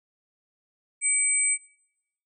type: tone pair together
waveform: sine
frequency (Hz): 2281 / 8152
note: C#7 / C9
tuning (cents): +49 / -46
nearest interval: octave + minor seventh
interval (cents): 2205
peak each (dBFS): -29 / -21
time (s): 1.01-1.58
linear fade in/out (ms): 50
effects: noise-tail reverb RT60 0.8 s tail -22 dB re dry